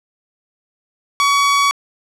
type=tone; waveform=sawtooth; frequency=1129 Hz; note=C#6; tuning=31 cents sharp; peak=-8 dBFS; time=1.2-1.71 s; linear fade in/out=0 ms; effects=low-pass 8000 Hz 12 dB/octave + 8-bit